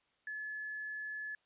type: tone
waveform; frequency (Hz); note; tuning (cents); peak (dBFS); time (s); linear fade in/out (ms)
sine; 1716; A6; -44; -39; 0.27-1.35; 2
effects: white hiss -75 dBFS RMS until 1.45 s + resampled to 8000 Hz